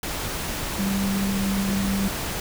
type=tone in noise; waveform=sine; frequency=196.3 Hz; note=G3; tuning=3 cents sharp; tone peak=-22 dBFS; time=0.79-2.08 s; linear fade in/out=2 ms; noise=pink; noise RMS=-29 dBFS; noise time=0.03-2.4 s; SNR=+4 dB; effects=none